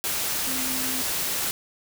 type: tone in noise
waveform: sine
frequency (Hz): 258.6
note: C4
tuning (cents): -20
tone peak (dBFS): -34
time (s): 0.47-1.02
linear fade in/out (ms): 0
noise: white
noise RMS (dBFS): -27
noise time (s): 0.04-1.51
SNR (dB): -10
effects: none